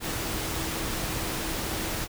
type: tone in noise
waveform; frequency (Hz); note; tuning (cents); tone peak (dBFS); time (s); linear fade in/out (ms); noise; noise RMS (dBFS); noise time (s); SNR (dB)
sine; 321.4; E4; -44; -40; 0-2.08; 50; pink; -31; 0-2.08; -12
effects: none